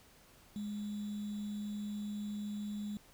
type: tone with sample-and-hold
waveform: sine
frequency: 207.7 Hz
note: G#3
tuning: in tune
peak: -37 dBFS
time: 0.56-2.97 s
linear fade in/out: 0 ms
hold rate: 3675 Hz
effects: pink hiss -62 dBFS RMS until 3.13 s